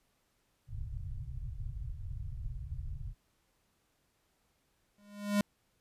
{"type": "low-pass noise", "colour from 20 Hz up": "pink", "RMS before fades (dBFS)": -40, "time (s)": [0.67, 3.15], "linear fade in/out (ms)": 50, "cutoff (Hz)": 140, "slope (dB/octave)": 96}
{"type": "tone with exponential growth", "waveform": "square", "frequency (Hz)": 204.7, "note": "G#3", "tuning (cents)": -25, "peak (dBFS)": -24, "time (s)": [4.98, 5.41], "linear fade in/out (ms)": 2, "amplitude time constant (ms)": 92}
{"effects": ["pink hiss -75 dBFS RMS until 5.8 s", "resampled to 32000 Hz"]}